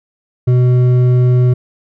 sine tone with hard clipping, 124.8 Hz, B2, 19 cents sharp, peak -9 dBFS, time 0.47-1.54 s, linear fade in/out 10 ms, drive 7 dB, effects none

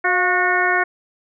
harmonic tone with a mistuned harmonic, 364.6 Hz, F#4, 25 cents flat, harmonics 1 / 2 / 3 / 4 / 5 / 6, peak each -24 / -22 / -24 / -20 / -20 / -25 dBFS, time 0.04-0.84 s, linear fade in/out 10 ms, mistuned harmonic 2, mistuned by -43 cents, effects none

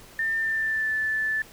sine tone with pitch glide, 1798 to 1750.9 Hz, A6 to A6, +37 to -9 cents, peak -23 dBFS, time 0.19-1.42 s, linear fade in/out 2 ms, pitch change -46 cents, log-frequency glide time 0.37-0.94 s, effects pink hiss -49 dBFS RMS until 1.52 s

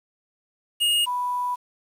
square / sine tone pair in turn, 2857 / 985.9 Hz, F7 / B5, +39 / -3 cents, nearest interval octave + tritone, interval 1842 cents, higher first, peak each -19 / -23 dBFS, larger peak first, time 0.8-1.06 / 1.06-1.56 s, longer second, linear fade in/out 20 ms, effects resampled to 32000 Hz + 8-bit

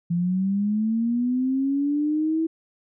sine linear sweep, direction up, 169 to 326.6 Hz, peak -20 dBFS, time 0.1-2.47 s, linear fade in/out 10 ms, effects none

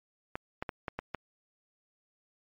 clicks, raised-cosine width 0.5 ms, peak -19 dBFS, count 6, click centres 0.355 / 0.625 / 0.692 / 0.882 / 0.99 / 1.147 s, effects MP3 64 kbps

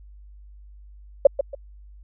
sine tone with echo, 556 Hz, C#5, 5 cents sharp, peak -6 dBFS, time 1.25-1.27 s, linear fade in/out 5 ms, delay 140 ms, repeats 2, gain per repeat -11 dB, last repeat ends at 1.55 s, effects added 50 Hz sine -43 dBFS peak until 2.03 s

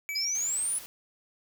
square tone with exponential decay, 2298 Hz, D7, 38 cents flat, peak -31 dBFS, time 0.09-0.78 s, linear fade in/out 0 ms, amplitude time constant 150 ms
sine exponential sweep, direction up, 4929 to 10290 Hz, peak -27 dBFS, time 0.15-0.79 s, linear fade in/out 10 ms
white noise, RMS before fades -45 dBFS, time 0.35-0.86 s, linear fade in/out 0 ms
effects none

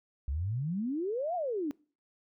sine exponential two-way sweep, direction up then down, 64 to 740 to 275.4 Hz, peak -30 dBFS, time 0.28-1.71 s, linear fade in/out 0 ms, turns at 1.35 s, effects noise-tail reverb RT60 0.4 s tail -24 dB re dry

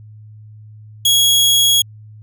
sawtooth tone, 3322 Hz, G#7, in tune, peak -7 dBFS, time 1.05-1.82 s, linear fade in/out 5 ms, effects added 107 Hz sine -36 dBFS peak until 2.22 s

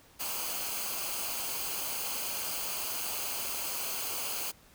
white noise with comb filter, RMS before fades -35 dBFS, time 0.19-4.52 s, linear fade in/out 20 ms, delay 0.54 ms, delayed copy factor -0.6, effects pink hiss -59 dBFS RMS until 4.74 s

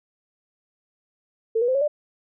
sine tone with pitch steps, 450 / 482.3 / 516.9 / 554 / 593.8 Hz, A4 / B4 / C5 / C#5 / D5, +39 / -41 / -21 / -1 / +19 cents, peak -18 dBFS, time 1.55-1.88 s, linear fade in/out 10 ms, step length 66 ms, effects none

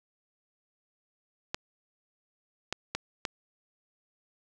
clicks, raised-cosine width 0.2 ms, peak -13 dBFS, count 4, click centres 1.545 / 2.726 / 2.95 / 3.252 s, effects none

